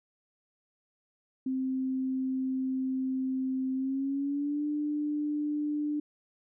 sine tone with pitch glide, 261.6 to 297 Hz, C4 to D4, 0 to +20 cents, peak -28 dBFS, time 1.46-6 s, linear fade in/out 5 ms, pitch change +220 cents, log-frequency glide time 3.74-4.66 s, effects none

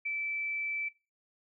sine tone, 2320 Hz, D7, 22 cents flat, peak -31 dBFS, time 0.05-0.89 s, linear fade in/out 10 ms, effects noise-tail reverb RT60 0.3 s tail -22 dB re dry

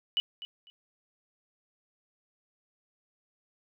sine tone with echo, 2960 Hz, F#7, in tune, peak -24 dBFS, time 0.17-0.2 s, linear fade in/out 0 ms, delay 250 ms, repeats 2, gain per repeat -14 dB, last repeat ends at 0.7 s, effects none

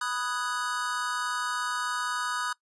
square chord, G# minor seventh, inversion first, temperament equal, 987.8 / 1244.5 / 1480 / 1661.2 Hz, B5 / D#6 / F#6 / G#6, 0 / 0 / 0 / 0 cents, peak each -36 / -33 / -34 / -39 dBFS, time 0.01-2.53 s, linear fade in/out 5 ms, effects noise-tail reverb RT60 0.1 s tail -22 dB re dry + resampled to 24000 Hz

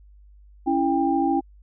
sine tone cluster, 278.2 / 331.6 / 795 Hz, C#4 / E4 / G5, +6 / +10 / +24 cents, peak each -23 dBFS, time 0.66-1.41 s, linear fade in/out 20 ms, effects added 50 Hz sine -47 dBFS peak until 1.62 s

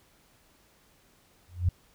sine tone with exponential growth, 88.5 Hz, F2, 23 cents sharp, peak -18 dBFS, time 1.48-1.69 s, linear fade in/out 5 ms, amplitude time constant 45 ms, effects pink hiss -63 dBFS RMS until 1.94 s

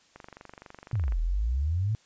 click train, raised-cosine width 0.5 ms, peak -29 dBFS, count 24, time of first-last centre 0.16-1.122 s, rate 23.9 Hz
sine exponential two-way sweep, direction down then up, 123.47 to 38.74 to 114.2 Hz, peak -24 dBFS, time 0.93-1.95 s, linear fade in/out 0 ms, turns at 1.19 s
effects white hiss -62 dBFS RMS until 2.05 s + resampled to 16000 Hz

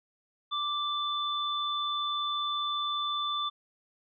sine tone pair together, 1174.7 / 3520 Hz, D6 / A7, 0 / 0 cents, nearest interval octave + perfect fifth, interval 1900 cents, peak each -31 / -32 dBFS, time 0.51-3.5 s, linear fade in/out 20 ms, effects none

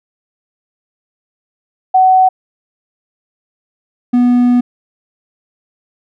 sine / triangle tone pair in turn, 750 / 245 Hz, F#5 / B3, +23 / -14 cents, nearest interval octave + perfect fifth, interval 1937 cents, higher first, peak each -5 dBFS, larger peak neither, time 1.94-2.29 / 4.13-4.61 s, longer second, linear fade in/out 10 ms, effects none

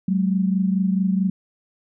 sine tone pair together, 187.72 / 212.3 Hz, F#3 / G#3, +25 / +38 cents, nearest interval major second, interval 213 cents, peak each -18 / -24 dBFS, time 0.08-1.3 s, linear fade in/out 5 ms, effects none

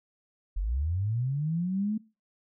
sine linear sweep, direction up, 40.57 to 220 Hz, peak -26 dBFS, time 0.56-1.98 s, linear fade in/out 10 ms, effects noise-tail reverb RT60 0.3 s tail -21 dB re dry

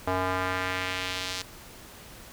square tone with band-pass filter sweep, 92.5 Hz, F#2, in tune, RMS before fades -30 dBFS, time 0.07-1.42 s, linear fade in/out 5 ms, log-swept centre 860 to 4800 Hz, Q 1.2, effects pink hiss -47 dBFS RMS until 2.32 s

